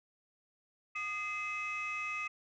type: tone cluster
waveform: sine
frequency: 1229 / 2070 / 2560 Hz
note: D#6 / C7 / D#7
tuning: -22 / -19 / +49 cents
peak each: -39 / -40 / -36 dBFS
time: 0.95-2.28 s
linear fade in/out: 10 ms
effects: tanh soft clip ceiling -31 dBFS